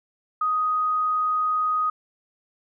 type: tone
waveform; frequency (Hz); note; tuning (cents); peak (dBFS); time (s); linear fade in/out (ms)
sine; 1249; D#6; +6; -20; 0.41-1.9; 5
effects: none